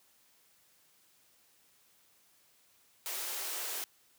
white high-pass noise, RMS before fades -38 dBFS, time 3.06-3.84 s, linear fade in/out 0 ms, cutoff 320 Hz, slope 96 dB/octave, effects white hiss -67 dBFS RMS until 4.18 s + high-pass 60 Hz 12 dB/octave

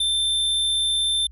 square tone, 3562 Hz, A7, 21 cents sharp, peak -20 dBFS, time 0-1.27 s, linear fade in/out 5 ms, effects added 60 Hz sine -41 dBFS peak until 1.31 s + resampled to 32000 Hz

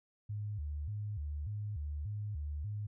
sine tone with vibrato, 87.9 Hz, F2, 12 cents sharp, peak -36 dBFS, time 0.29-2.87 s, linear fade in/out 10 ms, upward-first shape square, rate 1.7 Hz, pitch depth 300 cents each way, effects none

